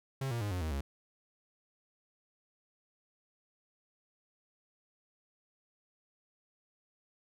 45% pulse tone with pitch steps, 134.5 / 117.77 / 103.12 / 90.29 / 79.06 / 69.22 Hz, C3 / A#2 / G#2 / F#2 / D#2 / C#2, +48 / +18 / -12 / -42 / +28 / -2 cents, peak -33 dBFS, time 0.21-0.81 s, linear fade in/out 5 ms, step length 100 ms, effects none

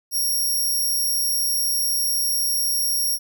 5% pulse tone, 5588 Hz, F8, in tune, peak -14 dBFS, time 0.11-3.19 s, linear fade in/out 50 ms, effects none

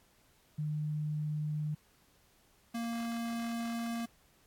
sine / square tone pair in turn, 151.4 / 232.4 Hz, D#3 / A#3, -47 / -5 cents, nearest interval perfect fifth, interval 742 cents, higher second, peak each -32 / -35 dBFS, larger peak first, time 0.58-1.75 / 2.74-4.06 s, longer second, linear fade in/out 10 ms, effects pink hiss -67 dBFS RMS until 4.46 s + AAC 64 kbps

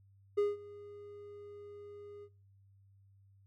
triangle tone with ADSR envelope, 410.6 Hz, G#4, 20 cents flat, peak -24 dBFS, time 0.37-2.29 s, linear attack 14 ms, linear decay 180 ms, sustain -22 dB, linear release 58 ms, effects noise-tail reverb RT60 0.4 s tail -24 dB re dry + added 98 Hz sine -61 dBFS peak until 3.46 s

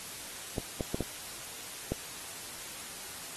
clicks, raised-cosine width 2 ms, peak -18 dBFS, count 5, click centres 0.582 / 0.808 / 0.945 / 1.007 / 1.92 s, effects white hiss -43 dBFS RMS until 3.36 s + AAC 32 kbps

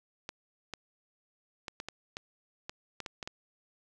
clicks, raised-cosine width 0.2 ms, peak -21 dBFS, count 11, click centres 0.291 / 0.737 / 1.682 / 1.801 / 1.886 / 2.169 / 2.695 / 3.003 / 3.062 / 3.228 / 3.275 s, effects none

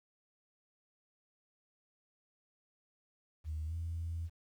sine tone with pitch glide, 77.78 to 83.36 Hz, D#2 to E2, 0 to +20 cents, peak -35 dBFS, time 3.44-4.3 s, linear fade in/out 50 ms, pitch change +120 cents, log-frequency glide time 3.66-3.74 s, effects tanh soft clip ceiling -31 dBFS + 11-bit

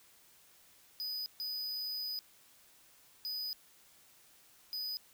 square tone bursts at uneven times, 4981 Hz, D#8, 1 cent sharp, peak -37 dBFS, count 4, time 1-1.26 / 1.4-2.19 / 3.25-3.53 / 4.73-4.97 s, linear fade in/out 0 ms, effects white hiss -63 dBFS RMS until 5.13 s

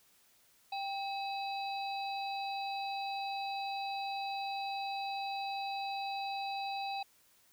harmonic tone with a mistuned harmonic, 789 Hz, G5, 11 cents sharp, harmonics 1 / 3 / 5 / 6, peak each -36 / -45 / -45 / -52 dBFS, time 0.72-7.03 s, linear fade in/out 5 ms, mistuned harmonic 3, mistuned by +140 cents, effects white hiss -67 dBFS RMS until 7.52 s

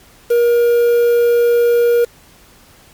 triangle tone with quantisation, 474.7 Hz, A#4, 31 cents sharp, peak -7 dBFS, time 0.3-2.05 s, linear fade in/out 10 ms, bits 5, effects pink hiss -46 dBFS RMS until 2.93 s + MP3 96 kbps

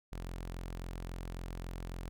sawtooth tone, 43.65 Hz, F1, in tune, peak -36 dBFS, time 0.12-2.09 s, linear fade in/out 0 ms, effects none

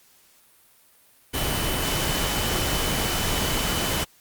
sine tone in noise, 3014 Hz, F#7, 31 cents sharp, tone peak -33 dBFS, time 1.33-4.05 s, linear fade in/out 20 ms, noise pink, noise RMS -25 dBFS, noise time 1.33-4.05 s, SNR -11 dB, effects white hiss -57 dBFS RMS until 4.2 s + Opus 48 kbps

